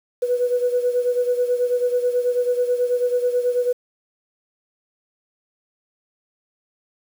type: beating tone pair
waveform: sine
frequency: 490 / 499.2 Hz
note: B4 / B4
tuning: -14 / +19 cents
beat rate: 9.2 Hz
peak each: -18 / -23 dBFS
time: 0.22-3.73 s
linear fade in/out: 10 ms
effects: tanh soft clip ceiling -10 dBFS + 7-bit